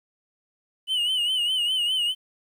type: tone with vibrato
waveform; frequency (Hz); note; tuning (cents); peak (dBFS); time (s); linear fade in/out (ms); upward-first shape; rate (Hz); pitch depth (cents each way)
triangle; 2960; F#7; 0; -20; 0.87-2.15; 50; sine; 4.9; 78
effects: 10-bit